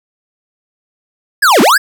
square linear two-way sweep, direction down then up, 1751 to 188.1 to 1751 Hz, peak -6 dBFS, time 1.42-1.78 s, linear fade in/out 10 ms, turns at 1.61 s, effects none

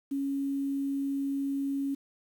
sine tone with quantisation, 276.4 Hz, C#4, 5 cents flat, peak -28 dBFS, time 0.11-1.95 s, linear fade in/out 10 ms, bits 9, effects none

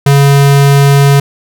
square tone, 140.3 Hz, C#3, 21 cents sharp, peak -4 dBFS, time 0.06-1.2 s, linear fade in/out 5 ms, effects none

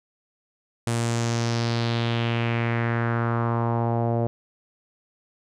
sawtooth tone with low-pass filter sweep, 116.8 Hz, A#2, 4 cents sharp, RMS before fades -24 dBFS, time 0.87-4.27 s, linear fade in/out 0 ms, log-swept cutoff 9200 to 610 Hz, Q 2.7, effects none

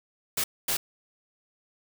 white noise bursts at uneven times, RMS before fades -27 dBFS, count 2, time 0.37-0.44 / 0.68-0.77 s, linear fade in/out 5 ms, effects none

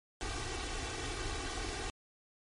pink noise with comb filter, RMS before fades -38 dBFS, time 0.21-1.9 s, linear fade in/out 0 ms, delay 2.6 ms, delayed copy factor +0.95, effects low-pass 8000 Hz 12 dB/octave + MP3 48 kbps

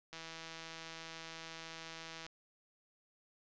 click train, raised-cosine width 0.2 ms, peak -30 dBFS, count 349, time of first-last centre 0.13-2.265 s, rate 163 Hz, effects resampled to 16000 Hz + 11-bit

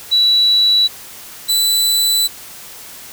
sine / sawtooth tone pair in turn, 3933 / 3981 Hz, B7 / B7, -8 / +13 cents, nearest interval unison, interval 21 cents, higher second, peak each -9 dBFS, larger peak neither, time 0.11-0.88 / 1.48-2.28 s, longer second, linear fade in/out 20 ms, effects white hiss -35 dBFS RMS until 3.12 s

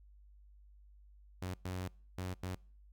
sawtooth tone bursts at uneven times, 91.8 Hz, F#2, 13 cents flat, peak -34 dBFS, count 4, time 1.42-1.54 / 1.65-1.88 / 2.18-2.34 / 2.43-2.55 s, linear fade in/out 5 ms, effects noise-tail reverb RT60 0.5 s tail -26 dB re dry + added 50 Hz sine -57 dBFS peak until 2.92 s

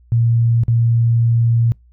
sine tone with dropouts, 116.54 Hz, A#2, in tune, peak -11 dBFS, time 0.12-1.72 s, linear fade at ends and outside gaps 0 ms, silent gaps 0.635-0.682 s, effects noise-tail reverb RT60 0.2 s tail -26 dB re dry + added 60 Hz sine -46 dBFS peak until 1.92 s

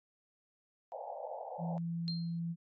pink band-pass noise, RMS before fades -43 dBFS, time 0.92-1.78 s, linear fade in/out 0 ms, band 500 to 890 Hz, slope 96 dB/octave
sine tone, 168.4 Hz, E3, 37 cents sharp, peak -34 dBFS, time 1.58-2.56 s, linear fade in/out 50 ms
sine tone with exponential decay, 4186 Hz, C8, in tune, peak -35 dBFS, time 2.08-2.39 s, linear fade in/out 0 ms, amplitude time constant 67 ms
effects MP3 32 kbps

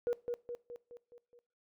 sine tone with echo, 480.3 Hz, B4, 48 cents flat, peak -28 dBFS, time 0.07-0.13 s, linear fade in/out 0 ms, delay 210 ms, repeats 6, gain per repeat -5 dB, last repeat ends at 1.39 s, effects noise-tail reverb RT60 0.4 s tail -21 dB re dry + tanh soft clip ceiling -26 dBFS

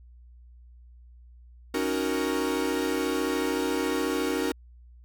45% pulse chord, D# minor seventh, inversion third, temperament equal, 277.2 / 311.1 / 370 / 466.2 Hz, C#4 / D#4 / F#4 / A#4, 0 / 0 / 0 / 0 cents, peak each -31 dBFS, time 1.74-4.52 s, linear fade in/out 5 ms, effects added 60 Hz sine -48 dBFS peak until 5.04 s

